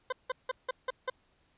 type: tone bursts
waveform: 20% pulse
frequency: 513 Hz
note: C5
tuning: 34 cents flat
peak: -25 dBFS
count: 6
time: 0.1-1.1 s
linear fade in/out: 5 ms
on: 25 ms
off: 170 ms
effects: pink hiss -70 dBFS RMS until 1.57 s + resampled to 8000 Hz